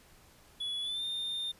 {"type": "tone with pitch glide", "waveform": "triangle", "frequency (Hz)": [3400, 3623], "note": ["G#7", "A7"], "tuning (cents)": [40, 50], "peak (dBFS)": -32, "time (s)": [0.6, 1.52], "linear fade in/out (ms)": 10, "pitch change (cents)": 110, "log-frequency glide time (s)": [0.81, 1.04], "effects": ["pink hiss -60 dBFS RMS until 1.59 s", "resampled to 32000 Hz"]}